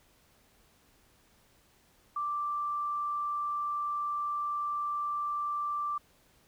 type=tone; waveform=sine; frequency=1174.7 Hz; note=D6; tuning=in tune; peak=-30 dBFS; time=2.16-5.98 s; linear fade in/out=5 ms; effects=pink hiss -65 dBFS RMS until 6.47 s